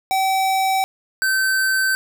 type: tone pair in turn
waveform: square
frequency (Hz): 767 / 1542.4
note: G5 / G6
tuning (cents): -38 / -28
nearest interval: octave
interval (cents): 1210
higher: second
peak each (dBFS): -17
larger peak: neither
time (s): 0.11-0.84 / 1.22-1.95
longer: neither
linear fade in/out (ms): 0
effects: none